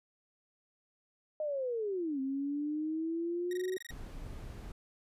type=linear two-way sweep; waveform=sine; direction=down then up; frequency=622.3 to 264 to 375.7 Hz; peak=-32 dBFS; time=1.4-3.77 s; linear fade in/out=2 ms; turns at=2.2 s
type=tone bursts; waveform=sawtooth; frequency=1884 Hz; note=A#6; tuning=18 cents sharp; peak=-40 dBFS; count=10; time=3.51-3.909 s; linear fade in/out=2 ms; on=21 ms; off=21 ms
type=noise; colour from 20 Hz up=brown; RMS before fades=-44 dBFS; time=3.9-4.72 s; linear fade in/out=5 ms
effects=resampled to 32000 Hz